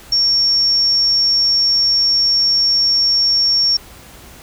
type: tone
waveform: sine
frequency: 5500 Hz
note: F8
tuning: 27 cents flat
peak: -11 dBFS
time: 0.12-3.77 s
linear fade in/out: 5 ms
effects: added 60 Hz sine -46 dBFS peak until 4.42 s + pink hiss -40 dBFS RMS until 4.42 s